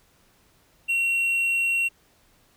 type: tone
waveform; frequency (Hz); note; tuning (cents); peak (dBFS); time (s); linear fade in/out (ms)
triangle; 2735; F7; -37; -19; 0.88-1.89; 20
effects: pink hiss -61 dBFS RMS until 2.56 s